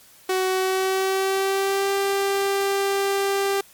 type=tone with pitch glide; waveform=sawtooth; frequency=374.3 to 395 Hz; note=F#4 to G4; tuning=+20 to +13 cents; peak=-16 dBFS; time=0.29-3.61 s; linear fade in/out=5 ms; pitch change=+93 cents; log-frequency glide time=0.49-1.93 s; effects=white hiss -51 dBFS RMS until 3.73 s + MP3 96 kbps